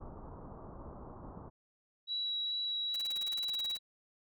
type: low-pass noise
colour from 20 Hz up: pink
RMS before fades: -48 dBFS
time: 0-1.5 s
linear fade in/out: 20 ms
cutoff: 1200 Hz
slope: 48 dB/octave
type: tone with vibrato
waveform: sine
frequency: 3900 Hz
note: B7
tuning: 23 cents flat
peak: -33 dBFS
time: 2.07-3.79 s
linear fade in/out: 50 ms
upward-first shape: sine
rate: 2.4 Hz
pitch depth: 8 cents each way
type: noise bursts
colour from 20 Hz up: white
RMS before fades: -47 dBFS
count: 16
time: 2.94-3.771 s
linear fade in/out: 2 ms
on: 21 ms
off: 33 ms
effects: none